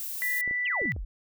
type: noise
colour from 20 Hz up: violet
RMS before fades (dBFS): -35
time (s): 0-0.41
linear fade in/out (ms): 0
type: tone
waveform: sine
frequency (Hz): 1975.5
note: B6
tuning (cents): 0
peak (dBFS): -26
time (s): 0.22-0.92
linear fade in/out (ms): 0
type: clicks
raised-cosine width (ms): 2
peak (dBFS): -29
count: 5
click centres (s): 0.477 / 0.511 / 0.817 / 0.856 / 0.964
type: exponential sweep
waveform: sine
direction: down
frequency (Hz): 3338 to 30.84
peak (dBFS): -31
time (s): 0.65-1.05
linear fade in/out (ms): 10
effects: none